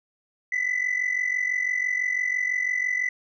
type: tone pair together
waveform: sine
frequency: 1975 / 2021 Hz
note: B6 / B6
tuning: 0 / +39 cents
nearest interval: unison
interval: 39 cents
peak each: -24 / -24 dBFS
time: 0.52-3.09 s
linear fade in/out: 5 ms
effects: tanh soft clip ceiling -19 dBFS